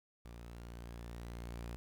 sawtooth tone with level ramp, 58.5 Hz, A#1, 7 cents sharp, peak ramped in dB -45 to -38 dBFS, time 0.25-1.76 s, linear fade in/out 0 ms, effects 12-bit

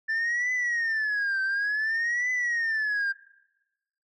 sine tone with vibrato, 1765 Hz, A6, 5 cents sharp, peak -22 dBFS, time 0.08-3.13 s, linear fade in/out 20 ms, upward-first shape triangle, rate 0.56 Hz, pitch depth 230 cents each way, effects noise-tail reverb RT60 1.0 s tail -22 dB re dry + tanh soft clip ceiling -23 dBFS

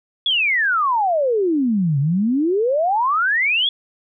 sine exponential two-way sweep, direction down then up, 3447 to 134.2 to 3447 Hz, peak -15 dBFS, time 0.26-3.69 s, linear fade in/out 2 ms, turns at 1.99 s, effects none

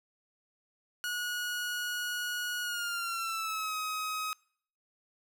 sawtooth tone with pitch glide, 1454 to 1265.8 Hz, F#6 to D#6, -31 to +29 cents, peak -29 dBFS, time 1.04-4.33 s, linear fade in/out 0 ms, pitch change -240 cents, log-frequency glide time 2.62-3.75 s, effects noise-tail reverb RT60 0.6 s tail -25 dB re dry

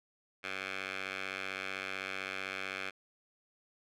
10% pulse tone with band-pass filter, 95.7 Hz, G2, 41 cents flat, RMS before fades -40 dBFS, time 0.43-2.91 s, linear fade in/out 20 ms, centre 2200 Hz, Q 2, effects none

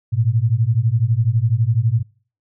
sine beating tone pair, 108.1 / 120.1 Hz, A2 / B2, -30 / -48 cents, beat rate 12 Hz, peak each -17 dBFS, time 0.12-2.03 s, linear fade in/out 20 ms, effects noise-tail reverb RT60 0.4 s tail -22 dB re dry

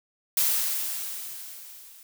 blue noise with level ramp, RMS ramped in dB -22 to -50 dBFS, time 0.37-2.03 s, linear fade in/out 2 ms, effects none

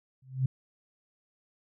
sine tone with exponential growth, 131 Hz, C3, 2 cents sharp, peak -20 dBFS, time 0.22-0.46 s, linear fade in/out 5 ms, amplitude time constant 52 ms, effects none

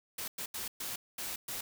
white noise bursts at uneven times, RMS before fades -39 dBFS, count 6, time 0.18-0.28 / 0.38-0.46 / 0.54-0.68 / 0.8-0.96 / 1.18-1.36 / 1.48-1.61 s, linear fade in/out 5 ms, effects none

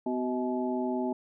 sine tone cluster, 251.4 / 376.7 / 637 / 856 Hz, B3 / F#4 / D#5 / A5, +31 / +31 / +41 / -48 cents, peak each -30 / -33 / -36 / -37 dBFS, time 0.06-1.13 s, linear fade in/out 5 ms, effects none

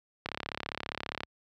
click train, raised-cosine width 0.3 ms, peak -17 dBFS, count 35, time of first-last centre 0.26-1.234 s, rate 34.9 Hz, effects high-pass 60 Hz 12 dB/octave

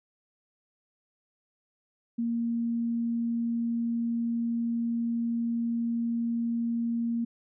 sine tone, 233.1 Hz, A#3, in tune, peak -26 dBFS, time 2.18-7.25 s, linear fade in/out 10 ms, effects none

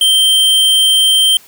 square tone, 3136 Hz, G7, in tune, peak -8 dBFS, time 0.01-1.37 s, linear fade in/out 2 ms, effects white hiss -43 dBFS RMS until 1.47 s

